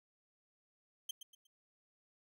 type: tone with echo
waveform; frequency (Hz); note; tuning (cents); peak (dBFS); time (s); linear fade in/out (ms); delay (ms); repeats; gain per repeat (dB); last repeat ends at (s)
sawtooth; 3136; G7; 0; -35; 1.09-1.11; 5; 120; 3; -10; 1.47
effects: none